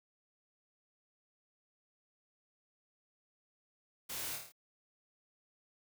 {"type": "noise with echo", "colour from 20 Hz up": "white", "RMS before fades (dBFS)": -43, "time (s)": [4.09, 4.36], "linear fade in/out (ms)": 10, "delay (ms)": 27, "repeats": 6, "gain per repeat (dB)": -3, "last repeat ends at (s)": 4.522, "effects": []}